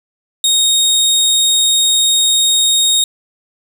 25% pulse tone, 3729 Hz, A#7, in tune, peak -6 dBFS, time 0.44-3.04 s, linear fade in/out 2 ms, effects none

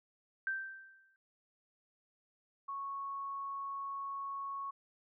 sine tone with exponential decay, 1563 Hz, G6, 6 cents flat, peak -31 dBFS, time 0.47-1.16 s, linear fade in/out 1 ms, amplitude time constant 150 ms
sine tone, 1105 Hz, C#6, 6 cents flat, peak -38 dBFS, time 2.68-4.71 s, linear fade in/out 10 ms
effects none

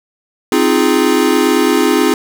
square chord, F minor seventh, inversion second, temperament equal, 261.6 / 311.1 / 349.2 / 415.3 Hz, C4 / Eb4 / F4 / Ab4, 0 / 0 / 0 / 0 cents, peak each -16 dBFS, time 0.52-2.14 s, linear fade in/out 2 ms, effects none

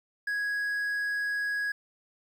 triangle tone, 1661.2 Hz, G#6, in tune, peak -26 dBFS, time 0.27-1.72 s, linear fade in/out 5 ms, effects 10-bit

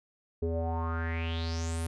square tone with low-pass filter sweep, 82.41 Hz, E2, in tune, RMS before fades -32 dBFS, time 0.42-1.87 s, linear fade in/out 5 ms, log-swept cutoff 410 to 11000 Hz, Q 6.1, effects none

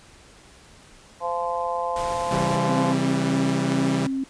harmonic tone, 172.5 Hz, F3, 21 cents flat, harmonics 3 / 4 / 5 / 6, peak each -29 / -29 / -29 / -29 dBFS, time 1.2-2.95 s, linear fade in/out 50 ms
pink noise, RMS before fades -35 dBFS, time 1.96-2.56 s, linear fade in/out 2 ms
sawtooth chord, C# diminished, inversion none, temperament equal with one note detuned, 135.04 / 164.81 / 196 Hz, C#3 / E3 / G3, -45 / 0 / 0 cents, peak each -23 dBFS, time 2.31-4.07 s, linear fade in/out 5 ms
sine tone with pitch glide, 262.1 to 267.8 Hz, C4 to C4, +3 to +40 cents, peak -23 dBFS, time 2.69-4.24 s, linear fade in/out 5 ms, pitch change +37 cents, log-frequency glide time 2.85-3.32 s
effects pink hiss -50 dBFS RMS until 4.29 s + resampled to 22050 Hz

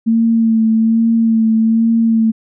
sine tone with vibrato, 225.3 Hz, A3, 41 cents sharp, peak -9 dBFS, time 0.06-2.32 s, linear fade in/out 20 ms, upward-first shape sine, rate 1.2 Hz, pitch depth 25 cents each way, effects none

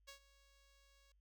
5% pulse tone with ADSR envelope, 554.4 Hz, C#5, in tune, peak -40 dBFS, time 0.07-1.12 s, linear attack 19 ms, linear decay 100 ms, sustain -19 dB, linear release 3 ms, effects added 50 Hz sine -70 dBFS peak until 1.2 s

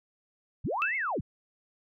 sine linear two-way sweep, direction up then down, 46.32 to 2217 to 46.32 Hz, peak -28 dBFS, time 0.64-1.21 s, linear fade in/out 10 ms, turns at 0.96 s
sine tone with exponential decay, 2637 Hz, E7, in tune, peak -24 dBFS, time 0.82-1.11 s, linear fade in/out 0 ms, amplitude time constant 63 ms
effects none

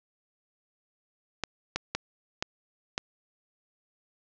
clicks, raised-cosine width 0.2 ms, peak -11 dBFS, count 5, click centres 1.437 / 1.76 / 1.95 / 2.425 / 2.979 s, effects resampled to 16000 Hz + 8-bit

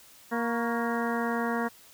harmonic tone with a mistuned harmonic, 234.2 Hz, A#3, 8 cents sharp, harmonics 1 / 2 / 3 / 4 / 5 / 6 / 7 / 8, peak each -30 / -33 / -35 / -36 / -37 / -38 / -38 / -39 dBFS, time 0.31-1.69 s, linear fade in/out 20 ms, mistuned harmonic 5, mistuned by -73 cents, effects white hiss -54 dBFS RMS until 1.93 s

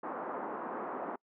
white band-pass noise, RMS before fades -39 dBFS, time 0.03-1.16 s, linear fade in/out 5 ms, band 230 to 1200 Hz, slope 24 dB/octave, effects noise-tail reverb RT60 0.1 s tail -26 dB re dry + low-pass 2000 Hz 12 dB/octave

